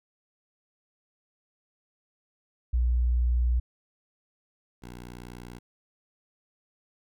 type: tone pair in turn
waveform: sine / 10% pulse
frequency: 60.5 / 60.29 Hz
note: B1 / B1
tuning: -35 / -41 cents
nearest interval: unison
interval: 6 cents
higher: first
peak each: -21 / -33 dBFS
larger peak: first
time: 2.73-3.6 / 4.82-5.59 s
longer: first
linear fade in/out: 10 ms
effects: none